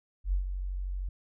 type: tone with ADSR envelope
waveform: sine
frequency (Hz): 46.41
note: F#1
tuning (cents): +6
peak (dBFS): -23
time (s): 0.24-1.09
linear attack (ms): 86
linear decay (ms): 110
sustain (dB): -8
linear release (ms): 5
effects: none